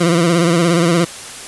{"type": "tone with vibrato", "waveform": "20% pulse", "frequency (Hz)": 170, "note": "F3", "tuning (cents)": -46, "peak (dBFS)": -6, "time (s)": [0, 1.05], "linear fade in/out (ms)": 10, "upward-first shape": "sine", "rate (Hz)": 17, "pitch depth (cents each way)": 71, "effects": ["white hiss -31 dBFS RMS until 1.47 s", "resampled to 24000 Hz"]}